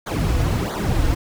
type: noise with flanger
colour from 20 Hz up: brown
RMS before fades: -20 dBFS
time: 0.06-1.15 s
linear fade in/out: 10 ms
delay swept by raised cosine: 0.37 to 5.17 ms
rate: 1.5 Hz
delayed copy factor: -0.9
effects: none